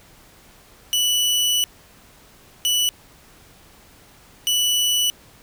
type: tone bursts at uneven times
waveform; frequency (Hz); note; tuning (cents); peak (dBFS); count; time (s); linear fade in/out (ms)
sawtooth; 2960; F#7; 0; -14; 3; 0.93-1.64 / 2.65-2.89 / 4.47-5.1; 0
effects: pink hiss -50 dBFS RMS until 5.42 s